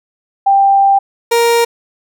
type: tone pair in turn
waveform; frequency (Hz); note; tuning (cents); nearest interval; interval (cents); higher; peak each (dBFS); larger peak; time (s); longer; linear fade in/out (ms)
sine / 30% pulse; 789 / 468.2; G5 / A#4; +11 / +8; major sixth; 903; first; -6; neither; 0.46-0.99 / 1.31-1.65; first; 10
effects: none